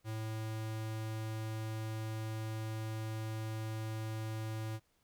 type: tone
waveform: square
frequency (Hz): 110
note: A2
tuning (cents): 0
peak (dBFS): -38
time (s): 0.04-4.8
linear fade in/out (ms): 50
effects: pink hiss -75 dBFS RMS until 5.03 s